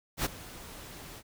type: noise with ADSR envelope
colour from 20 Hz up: pink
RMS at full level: -28 dBFS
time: 0.17-1.23 s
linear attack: 80 ms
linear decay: 21 ms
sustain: -18 dB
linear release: 52 ms
effects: none